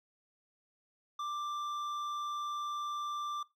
sine tone with hard clipping, 1180 Hz, D6, 8 cents sharp, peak -37 dBFS, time 1.19-3.43 s, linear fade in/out 5 ms, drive 8 dB, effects noise-tail reverb RT60 0.2 s tail -18 dB re dry

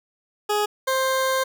20% pulse tone pair in turn, 417.4 / 525.9 Hz, G#4 / C5, +9 / +9 cents, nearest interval major third, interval 400 cents, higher second, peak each -15 dBFS, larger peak neither, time 0.49-0.66 / 0.87-1.44 s, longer second, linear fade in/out 10 ms, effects none

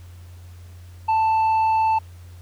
sine tone with tanh clipping, 883 Hz, A5, 6 cents sharp, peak -17 dBFS, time 1.08-1.99 s, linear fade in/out 10 ms, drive 4 dB, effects added 88 Hz sine -39 dBFS peak until 2.41 s + pink hiss -54 dBFS RMS until 2.41 s

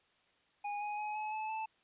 square tone with pitch steps, 822 / 833 / 844.1 / 855.4 / 866.9 / 878.5 Hz, G#5 / G#5 / G#5 / A5 / A5 / A5, -18 / +5 / +28 / -49 / -26 / -3 cents, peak -37 dBFS, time 0.64-1.66 s, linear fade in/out 10 ms, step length 170 ms, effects white hiss -71 dBFS RMS until 1.83 s + resampled to 8000 Hz

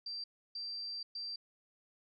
sine tone bursts at uneven times, 4699 Hz, D8, in tune, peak -39 dBFS, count 3, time 0.06-0.24 / 0.55-1.03 / 1.15-1.36 s, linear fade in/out 5 ms, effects none

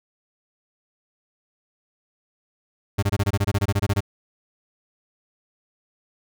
40% pulse tone bursts, 100.2 Hz, G2, 38 cents sharp, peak -17 dBFS, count 15, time 2.98-4.006 s, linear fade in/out 10 ms, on 46 ms, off 24 ms, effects none

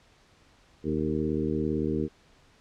harmonic tone with a mistuned harmonic, 77.78 Hz, D#2, in tune, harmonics 1 / 2 / 3 / 4 / 5 / 6, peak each -36 / -33 / -31 / -31 / -32 / -35 dBFS, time 0.83-2.09 s, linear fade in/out 50 ms, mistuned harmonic 6, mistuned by -22 cents, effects pink hiss -60 dBFS RMS until 2.6 s + low-pass 6000 Hz 12 dB/octave

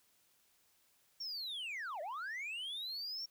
sine linear two-way sweep, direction down then up, 5588 to 569 to 5588 Hz, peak -37 dBFS, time 1.2-3.26 s, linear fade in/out 10 ms, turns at 2.01 s, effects tanh soft clip ceiling -39 dBFS + white hiss -72 dBFS RMS until 3.3 s

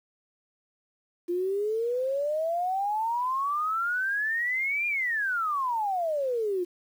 sine exponential two-way sweep, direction up then down, 343.4 to 2429 to 344.6 Hz, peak -25 dBFS, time 1.28-6.65 s, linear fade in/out 20 ms, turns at 4.87 s, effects 9-bit

